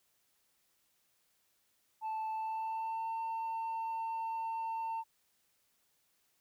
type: tone with pitch glide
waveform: sine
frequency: 878 to 902.2 Hz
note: A5 to A5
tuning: -4 to +43 cents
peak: -32 dBFS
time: 2.01-5.04 s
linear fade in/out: 50 ms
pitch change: +47 cents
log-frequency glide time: 2.3-3.11 s
effects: tanh soft clip ceiling -34 dBFS + white hiss -75 dBFS RMS until 6.4 s